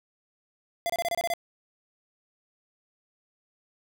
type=tone bursts; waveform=square; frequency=684 Hz; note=F5; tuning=36 cents flat; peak=-26 dBFS; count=8; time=0.86-1.337 s; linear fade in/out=0 ms; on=36 ms; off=27 ms; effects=none